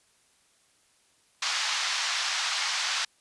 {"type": "band-pass noise", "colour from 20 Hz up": "white", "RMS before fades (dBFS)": -29, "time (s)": [1.42, 3.05], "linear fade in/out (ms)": 5, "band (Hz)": [880, 5700], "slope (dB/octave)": 24, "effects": ["white hiss -65 dBFS RMS until 3.2 s", "resampled to 24000 Hz"]}